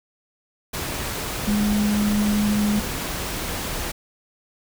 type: tone in noise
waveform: sine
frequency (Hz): 208.3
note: G#3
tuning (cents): +5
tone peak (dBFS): -18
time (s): 1.47-2.8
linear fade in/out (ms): 10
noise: pink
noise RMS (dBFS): -28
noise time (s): 0.73-3.92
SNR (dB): +7
effects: none